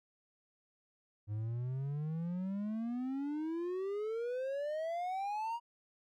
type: exponential sweep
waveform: triangle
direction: up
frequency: 102.7 to 956 Hz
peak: -33 dBFS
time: 1.27-5.6 s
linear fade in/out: 50 ms
effects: none

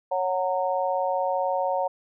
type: harmonic tone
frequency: 184.3 Hz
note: F#3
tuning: 7 cents flat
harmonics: 3 / 4 / 5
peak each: -26 / -27 / -28 dBFS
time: 0.11-1.88 s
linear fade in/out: 10 ms
effects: none

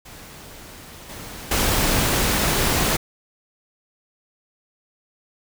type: noise with level steps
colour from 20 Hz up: pink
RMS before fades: -41 / -36 / -20 dBFS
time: 0.05-2.97 s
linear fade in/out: 10 ms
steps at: 1.09 / 1.51 s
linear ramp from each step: 5 ms
effects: none

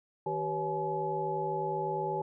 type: tone cluster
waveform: sine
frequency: 157.9 / 387.1 / 487.6 / 556 / 852 Hz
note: D#3 / G4 / B4 / C#5 / G#5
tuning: +26 / -22 / -22 / +5 / +44 cents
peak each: -40 / -35 / -39 / -40 / -33 dBFS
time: 0.26-2.22 s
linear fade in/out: 5 ms
effects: none

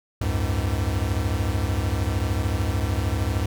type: tone cluster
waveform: square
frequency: 69.5 / 90.4 / 103.7 Hz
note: C#2 / F#2 / G#2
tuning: +5 / -40 / -2 cents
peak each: -27 dBFS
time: 0.21-3.46 s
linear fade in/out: 5 ms
effects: none

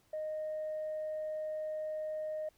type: tone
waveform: sine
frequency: 619 Hz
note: D#5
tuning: 9 cents flat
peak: -34 dBFS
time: 0.13-2.49 s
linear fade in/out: 5 ms
effects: tanh soft clip ceiling -32 dBFS + pink hiss -70 dBFS RMS until 2.57 s

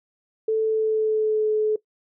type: tone with pitch glide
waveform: sine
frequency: 440 to 429.5 Hz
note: A4 to A4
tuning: 0 to -42 cents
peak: -18 dBFS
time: 0.48-1.76 s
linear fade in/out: 5 ms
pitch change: -42 cents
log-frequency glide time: 0.63-1.5 s
effects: noise-tail reverb RT60 0.1 s tail -19 dB re dry

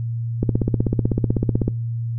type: click train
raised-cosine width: 3 ms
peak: -5 dBFS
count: 21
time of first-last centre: 0.43-1.68 s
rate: 16 Hz
effects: noise-tail reverb RT60 0.4 s tail -24 dB re dry + added 116 Hz sine -22 dBFS peak until 2.18 s

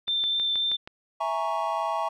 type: tone with vibrato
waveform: sine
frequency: 3563 Hz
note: A7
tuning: 21 cents sharp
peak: -23 dBFS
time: 0.07-0.77 s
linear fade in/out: 20 ms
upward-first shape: triangle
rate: 3.8 Hz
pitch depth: 10 cents each way
type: click train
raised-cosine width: 0.3 ms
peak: -23 dBFS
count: 6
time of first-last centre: 0.08-0.875 s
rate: 6.29 Hz
type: chord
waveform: triangle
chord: A# half-diminished seventh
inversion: second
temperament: equal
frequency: 659.3 / 830.6 / 932.3 / 1108.7 Hz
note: E5 / G#5 / A#5 / C#6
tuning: 0 / 0 / 0 / 0 cents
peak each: -29 dBFS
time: 1.2-2.09 s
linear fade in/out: 10 ms
effects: none

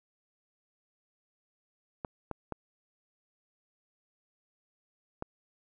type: clicks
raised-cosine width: 1 ms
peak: -21 dBFS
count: 4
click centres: 2.048 / 2.313 / 2.523 / 5.224 s
effects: none

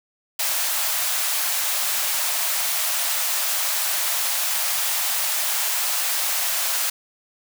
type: high-pass noise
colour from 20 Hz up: white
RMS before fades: -23 dBFS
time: 0.39-6.9 s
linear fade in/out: 5 ms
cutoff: 580 Hz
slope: 48 dB/octave
effects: none

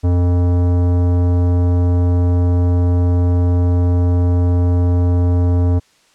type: tone with tanh clipping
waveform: sine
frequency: 88.3 Hz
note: F2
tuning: 20 cents sharp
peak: -13 dBFS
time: 0.03-5.8 s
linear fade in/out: 20 ms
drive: 16 dB
effects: white hiss -54 dBFS RMS until 6.14 s + low-pass 7000 Hz 12 dB/octave

